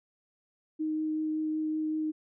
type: tone with vibrato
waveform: sine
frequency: 311.1 Hz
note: D#4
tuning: in tune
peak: -28 dBFS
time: 0.79-2.12 s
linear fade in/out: 20 ms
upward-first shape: triangle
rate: 5.3 Hz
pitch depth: 9 cents each way
effects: none